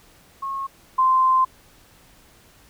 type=tone pair in turn; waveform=sine; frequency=1088 / 1040.4 Hz; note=C#6 / C6; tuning=-33 / -10 cents; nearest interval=minor second; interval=77 cents; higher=first; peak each=-25 / -14 dBFS; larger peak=second; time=0.42-0.67 / 0.98-1.45 s; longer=second; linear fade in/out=10 ms; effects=pink hiss -53 dBFS RMS until 2.69 s